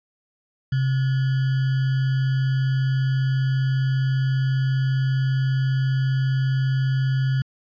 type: tone with sample-and-hold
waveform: sine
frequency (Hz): 132.6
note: C3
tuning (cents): +23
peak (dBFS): -18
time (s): 0.72-7.42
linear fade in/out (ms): 5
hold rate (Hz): 1575
effects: resampled to 11025 Hz